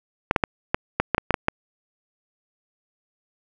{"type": "clicks", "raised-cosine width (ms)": 0.5, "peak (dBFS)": -3, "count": 10, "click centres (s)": [0.311, 0.362, 0.438, 0.745, 1, 1.147, 1.181, 1.307, 1.342, 1.484], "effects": []}